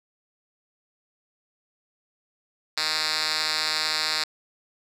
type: tone with band-pass filter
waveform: 5% pulse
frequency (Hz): 155.56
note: D#3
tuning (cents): 0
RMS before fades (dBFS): -26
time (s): 2.77-4.24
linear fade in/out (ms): 5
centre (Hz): 4200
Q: 2
effects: none